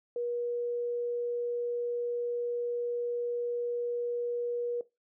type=tone; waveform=sine; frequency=480 Hz; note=B4; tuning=49 cents flat; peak=-30 dBFS; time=0.16-4.81 s; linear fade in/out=2 ms; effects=noise-tail reverb RT60 0.2 s tail -17 dB re dry